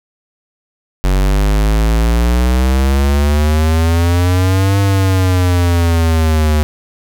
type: exponential two-way sweep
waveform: square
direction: up then down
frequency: 46.25 to 99.5 to 75.2 Hz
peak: -10 dBFS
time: 1.04-6.63 s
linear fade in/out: 0 ms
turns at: 4.79 s
effects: 8-bit